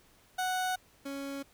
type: tone pair in turn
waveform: 30% pulse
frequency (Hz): 740 / 277.2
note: F#5 / C#4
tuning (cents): 0 / 0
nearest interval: octave + perfect fourth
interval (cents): 1700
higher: first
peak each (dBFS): -27 / -34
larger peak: first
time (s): 0.38-0.76 / 1.05-1.43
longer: neither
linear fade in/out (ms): 10
effects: pink hiss -63 dBFS RMS until 1.53 s